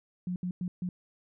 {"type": "tone bursts at uneven times", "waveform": "sine", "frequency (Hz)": 179.8, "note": "F#3", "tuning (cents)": -49, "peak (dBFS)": -30, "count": 4, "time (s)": [[0.27, 0.36], [0.43, 0.51], [0.61, 0.68], [0.82, 0.89]], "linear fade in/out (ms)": 2, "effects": []}